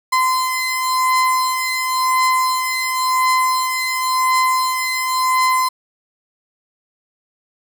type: beating tone pair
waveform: 35% pulse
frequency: 1028 / 1028.94 Hz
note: C6 / C6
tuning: -31 / -29 cents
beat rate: 0.94 Hz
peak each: -19 / -15 dBFS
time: 0.12-5.69 s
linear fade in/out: 10 ms
effects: none